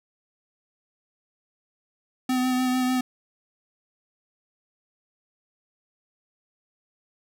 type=tone with vibrato; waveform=square; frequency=254.3 Hz; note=C4; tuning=49 cents flat; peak=-22 dBFS; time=2.29-3.01 s; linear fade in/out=5 ms; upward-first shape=sine; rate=6.7 Hz; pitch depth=18 cents each way; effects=none